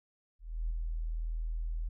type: tone with ADSR envelope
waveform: sine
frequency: 40.58 Hz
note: E1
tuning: 26 cents flat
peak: -29 dBFS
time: 0.39-1.89 s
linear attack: 310 ms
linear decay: 5 ms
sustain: -3 dB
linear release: 10 ms
effects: none